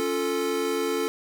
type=chord; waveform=square; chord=Db augmented; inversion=none; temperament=equal; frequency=277.2 / 349.2 / 440 Hz; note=Db4 / F4 / A4; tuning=0 / 0 / 0 cents; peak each=-32 / -31 / -27 dBFS; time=0-1.08 s; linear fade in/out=0 ms; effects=none